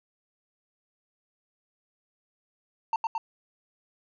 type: tone with echo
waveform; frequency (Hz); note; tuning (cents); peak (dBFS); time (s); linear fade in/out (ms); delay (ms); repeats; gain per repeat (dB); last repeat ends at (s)
triangle; 904; A5; +47; -21; 2.93-2.96; 2; 110; 2; -2; 3.18
effects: resampled to 16000 Hz